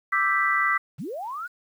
sine chord, E minor seventh, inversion third, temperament equal, 1174.7 / 1318.5 / 1568 / 1975.5 Hz, D6 / E6 / G6 / B6, 0 / 0 / 0 / 0 cents, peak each -25 / -27 / -28 / -23 dBFS, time 0.12-0.78 s, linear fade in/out 10 ms
sine linear sweep, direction up, 103.83 to 1501 Hz, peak -30 dBFS, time 0.98-1.48 s, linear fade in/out 20 ms
effects 9-bit

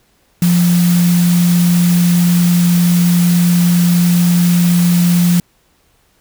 sine tone in noise, 174.7 Hz, F3, 1 cent sharp, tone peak -8 dBFS, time 0.42-5.4 s, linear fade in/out 2 ms, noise white, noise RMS -23 dBFS, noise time 0.42-5.4 s, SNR +12 dB, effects pink hiss -56 dBFS RMS until 6.2 s

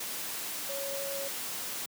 sine tone in noise, 554.4 Hz, C#5, in tune, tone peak -36 dBFS, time 0.69-1.28 s, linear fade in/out 5 ms, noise white, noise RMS -37 dBFS, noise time 0-1.86 s, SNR -2 dB, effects high-pass 150 Hz 12 dB/octave

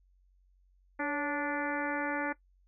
harmonic tone with a mistuned harmonic, 291.6 Hz, D4, 12 cents flat, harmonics 1 / 2 / 3 / 4 / 5 / 6 / 7 / 8, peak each -35 / -38 / -38 / -43 / -39 / -39 / -41 / -48 dBFS, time 0.99-2.33 s, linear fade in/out 10 ms, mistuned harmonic 2, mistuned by -54 cents, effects noise-tail reverb RT60 0.1 s tail -17 dB re dry + added 46 Hz sine -63 dBFS peak until 2.67 s

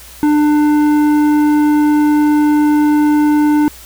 triangle tone with tanh clipping, 298.4 Hz, D4, 28 cents sharp, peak -10 dBFS, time 0.23-3.68 s, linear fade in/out 0 ms, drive 15 dB, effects added 60 Hz sine -40 dBFS peak until 3.85 s + white hiss -37 dBFS RMS until 3.85 s

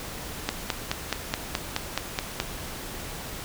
click train, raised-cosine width 0.2 ms, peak -7 dBFS, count 10, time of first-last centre 0.49-2.401 s, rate 4.71 Hz, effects pink hiss -37 dBFS RMS until 3.44 s

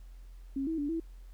sine tone with pitch steps, 272.3 / 323.4 / 288.4 / 328.4 Hz, C#4 / E4 / D4 / E4, -31 / -33 / -31 / -6 cents, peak -30 dBFS, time 0.56-1 s, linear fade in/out 5 ms, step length 110 ms, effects added 43 Hz sine -46 dBFS peak until 1.33 s + pink hiss -68 dBFS RMS until 1.33 s

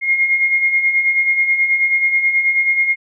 sine beating tone pair, 2133 / 2142.3 Hz, C7 / C7, +33 / +40 cents, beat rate 9.3 Hz, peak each -21 / -13 dBFS, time 0.01-2.96 s, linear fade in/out 50 ms, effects none

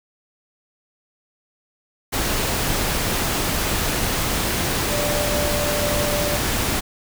sine tone in noise, 588 Hz, D5, 2 cents sharp, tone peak -24 dBFS, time 4.9-6.38 s, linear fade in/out 20 ms, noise pink, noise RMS -22 dBFS, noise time 2.12-6.81 s, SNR -5 dB, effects none

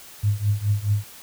sine tone with tremolo, 103.4 Hz, G#2, 7 cents flat, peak -15 dBFS, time 0.23-1.04 s, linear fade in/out 10 ms, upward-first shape triangle, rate 4.7 Hz, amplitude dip 95%, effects white hiss -44 dBFS RMS until 1.22 s

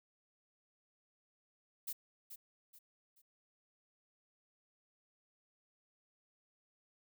violet noise with echo, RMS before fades -41 dBFS, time 1.87-1.93 s, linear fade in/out 10 ms, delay 430 ms, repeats 3, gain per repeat -9 dB, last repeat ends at 3.22 s, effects none

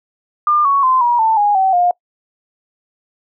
sine tone with pitch steps, 1200 / 1113.2 / 1032.7 / 958 / 888.7 / 824.4 / 764.7 / 709.4 Hz, D6 / C#6 / C6 / A#5 / A5 / G#5 / G5 / F5, +37 / +7 / -23 / +47 / +17 / -13 / -43 / +27 cents, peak -10 dBFS, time 0.47-1.91 s, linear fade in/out 2 ms, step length 180 ms, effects noise-tail reverb RT60 0.1 s tail -24 dB re dry

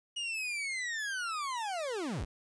40% pulse linear sweep, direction down, 2895 to 30.87 Hz, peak -33 dBFS, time 0.16-2.25 s, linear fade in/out 10 ms, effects resampled to 22050 Hz + 11-bit

